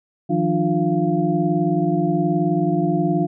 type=tone cluster; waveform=sine; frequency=158.7 / 177.5 / 299.6 / 351.7 / 691 Hz; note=D#3 / F3 / D4 / F4 / F5; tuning=+35 / +28 / +35 / +12 / -19 cents; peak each=-23 / -22 / -22 / -23 / -25 dBFS; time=0.29-3.27 s; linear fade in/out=20 ms; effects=none